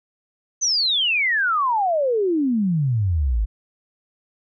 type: exponential sweep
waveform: sine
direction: down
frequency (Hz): 6272 to 49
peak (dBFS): -17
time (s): 0.61-3.46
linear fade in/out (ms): 20
effects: none